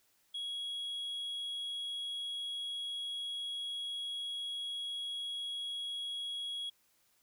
sine tone, 3322 Hz, G#7, in tune, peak -34 dBFS, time 0.34-6.7 s, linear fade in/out 10 ms, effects tanh soft clip ceiling -36 dBFS + white hiss -72 dBFS RMS until 7.22 s

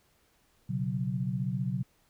sine chord, B suspended second, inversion none, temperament equal, 123.47 / 138.59 / 185 Hz, B2 / C#3 / F#3, 0 / 0 / 0 cents, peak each -33 dBFS, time 0.69-1.83 s, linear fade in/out 10 ms, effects pink hiss -68 dBFS RMS until 2.09 s

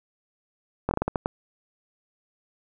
slowing click train, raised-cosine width 1 ms, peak -10 dBFS, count 8, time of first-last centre 0.89-1.259 s, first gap 21 ms, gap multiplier 1.3, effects none

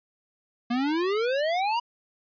square exponential sweep, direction up, 233.1 to 974 Hz, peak -24 dBFS, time 0.7-1.8 s, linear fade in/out 10 ms, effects resampled to 11025 Hz

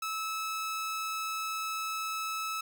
sawtooth tone, 1302 Hz, E6, 22 cents flat, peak -29 dBFS, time 0.02-2.61 s, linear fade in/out 5 ms, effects none

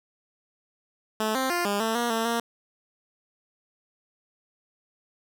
10% pulse tone with pitch steps, 217.2 / 262.5 / 349.6 / 202.7 / 223.8 / 238 / 225.7 / 233 Hz, A3 / C4 / F4 / G#3 / A3 / A#3 / A3 / A#3, -22 / +6 / +2 / -42 / +30 / +36 / +44 / -1 cents, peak -16 dBFS, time 1.2-2.4 s, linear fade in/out 2 ms, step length 150 ms, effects none

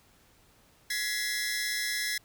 sawtooth tone cluster, 1682 / 1946 / 2063 / 5280 Hz, G#6 / B6 / C7 / E8, +22 / -26 / -25 / +2 cents, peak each -31 / -32 / -32 / -33 dBFS, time 0.9-2.18 s, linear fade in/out 5 ms, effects pink hiss -62 dBFS RMS until 2.24 s

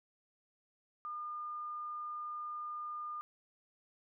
sine tone, 1211 Hz, D#6, 47 cents flat, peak -39 dBFS, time 1.05-3.21 s, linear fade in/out 0 ms, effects none

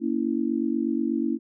sine chord, A# diminished, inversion none, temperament equal with one note detuned, 233.1 / 281.4 / 329.6 Hz, A#3 / C#4 / E4, 0 / +26 / 0 cents, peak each -27 dBFS, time 0-1.39 s, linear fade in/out 50 ms, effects none

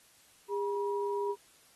sine tone pair together, 405.3 / 964 Hz, G#4 / B5, -42 / -42 cents, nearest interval octave + minor third, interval 1500 cents, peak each -31 / -36 dBFS, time 0.48-1.36 s, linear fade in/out 50 ms, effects white hiss -62 dBFS RMS until 1.75 s + AAC 32 kbps

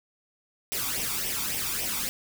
white noise with flanger, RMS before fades -30 dBFS, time 0.72-2.09 s, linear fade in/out 0 ms, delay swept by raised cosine 0.35 to 0.88 ms, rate 3.6 Hz, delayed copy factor +0.65, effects none

